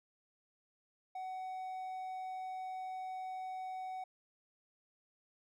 triangle tone, 749 Hz, F#5, 21 cents sharp, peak -38 dBFS, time 1.15-4.04 s, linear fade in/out 5 ms, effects none

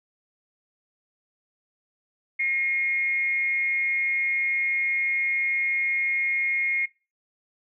sine tone with frequency modulation, 2147 Hz, C7, 44 cents sharp, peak -22 dBFS, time 2.39-6.86 s, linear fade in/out 10 ms, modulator 277 Hz, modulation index 0.32, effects noise-tail reverb RT60 0.3 s tail -21 dB re dry

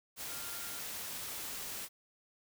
sine tone in noise, 1396.9 Hz, F6, in tune, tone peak -52 dBFS, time 0.27-0.84 s, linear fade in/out 50 ms, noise white, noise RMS -42 dBFS, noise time 0.16-1.89 s, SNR -13 dB, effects none

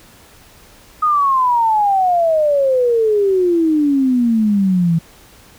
sine exponential sweep, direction down, 1256 to 161.9 Hz, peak -11 dBFS, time 1.02-4.99 s, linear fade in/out 10 ms, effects pink hiss -45 dBFS RMS until 5.58 s

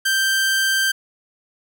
sawtooth tone, 1568 Hz, G6, in tune, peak -13 dBFS, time 0.05-0.92 s, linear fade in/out 10 ms, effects none

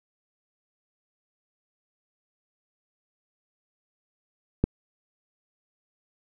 click, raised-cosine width 3 ms, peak -7 dBFS, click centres 4.64 s, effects none

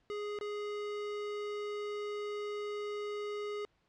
square tone with dropouts, 415.3 Hz, G#4, in tune, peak -37 dBFS, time 0.1-3.65 s, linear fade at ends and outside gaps 0 ms, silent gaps 0.388-0.411 s, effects pink hiss -74 dBFS RMS until 3.88 s + low-pass 4000 Hz 12 dB/octave

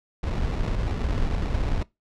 brown noise with sample-and-hold, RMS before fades -25 dBFS, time 0.23-1.83 s, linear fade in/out 5 ms, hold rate 1575 Hz, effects noise-tail reverb RT60 0.2 s tail -22 dB re dry + low-pass 5000 Hz 12 dB/octave

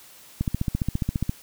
click train, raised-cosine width 5 ms, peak -11 dBFS, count 14, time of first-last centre 0.41-1.294 s, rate 14.7 Hz, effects white hiss -49 dBFS RMS until 1.42 s

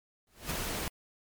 pink noise with exponential growth, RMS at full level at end -34 dBFS, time 0.27-0.51 s, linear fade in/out 1 ms, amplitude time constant 51 ms
pink noise, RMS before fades -35 dBFS, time 0.49-0.88 s, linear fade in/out 0 ms
effects MP3 96 kbps

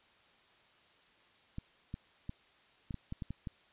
clicks, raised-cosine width 5 ms, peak -27 dBFS, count 9, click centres 1.584 / 1.941 / 2.294 / 2.908 / 2.943 / 3.124 / 3.222 / 3.306 / 3.472 s, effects white hiss -65 dBFS RMS until 3.72 s + resampled to 8000 Hz

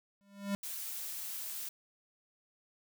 square tone with exponential growth, 199.8 Hz, G3, 33 cents sharp, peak -30 dBFS, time 0.21-0.55 s, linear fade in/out 0 ms, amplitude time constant 73 ms
blue noise, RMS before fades -41 dBFS, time 0.63-1.69 s, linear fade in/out 5 ms
effects none

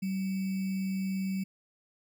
sine tone with sample-and-hold, 191.2 Hz, G3, 43 cents flat, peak -29 dBFS, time 0.02-1.44 s, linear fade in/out 10 ms, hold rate 2450 Hz, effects none

